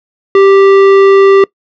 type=tone with tanh clipping; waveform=sine; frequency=391.8 Hz; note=G4; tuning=1 cent flat; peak=-4 dBFS; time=0.35-1.44 s; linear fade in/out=2 ms; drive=14 dB; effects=noise-tail reverb RT60 0.1 s tail -23 dB re dry